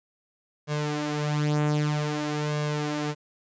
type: tone with flanger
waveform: sawtooth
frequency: 149.4 Hz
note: D3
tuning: 30 cents sharp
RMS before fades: -27 dBFS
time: 0.67-3.15 s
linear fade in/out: 50 ms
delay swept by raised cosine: 1.8 to 6.6 ms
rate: 0.52 Hz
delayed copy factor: +0.65
effects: resampled to 16000 Hz + 10-bit